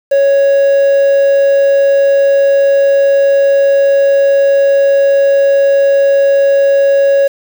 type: tone with quantisation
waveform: triangle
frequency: 554.4 Hz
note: C#5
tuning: in tune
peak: -4 dBFS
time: 0.11-7.28 s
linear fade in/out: 10 ms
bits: 5
effects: none